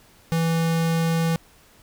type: tone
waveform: square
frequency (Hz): 164.81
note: E3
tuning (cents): 0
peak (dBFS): -20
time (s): 0.32-1.36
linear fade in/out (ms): 0
effects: pink hiss -54 dBFS RMS until 1.82 s